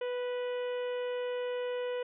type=harmonic tone with a mistuned harmonic; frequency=493.9 Hz; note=B4; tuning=in tune; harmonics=1 / 2 / 3 / 4 / 5 / 6 / 7; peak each=-32 / -46 / -48 / -50 / -52 / -50 / -61 dBFS; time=0.01-2.03 s; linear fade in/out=5 ms; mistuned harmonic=4; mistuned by=-15 cents; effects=none